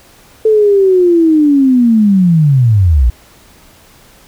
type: linear sweep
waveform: sine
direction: down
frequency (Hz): 442.7 to 54.2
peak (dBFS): -5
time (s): 0.45-3.1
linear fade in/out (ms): 5
effects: pink hiss -43 dBFS RMS until 4.27 s